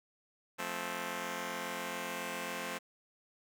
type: chord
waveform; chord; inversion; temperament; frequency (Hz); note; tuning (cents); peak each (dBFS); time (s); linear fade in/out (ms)
5% pulse; F major; none; just; 174.61 / 218.3 / 261.9; F3 / A3 / C4; 0 / -13 / +2; -32 / -30 / -31; 0.58-2.79; 20
effects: none